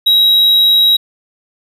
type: tone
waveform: triangle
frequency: 3841 Hz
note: B7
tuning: 49 cents flat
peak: -5 dBFS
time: 0.06-0.97 s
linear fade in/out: 10 ms
effects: none